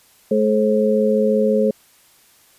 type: tone cluster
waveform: sine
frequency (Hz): 214.2 / 429.2 / 535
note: A3 / A4 / C5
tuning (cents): -46 / -43 / +38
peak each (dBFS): -18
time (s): 0.31-1.71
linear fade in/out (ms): 5
effects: white hiss -53 dBFS RMS until 2.58 s + resampled to 32000 Hz